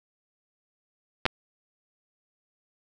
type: clicks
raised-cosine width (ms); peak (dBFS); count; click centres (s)
0.3; -6; 2; 1.255 / 1.263
effects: none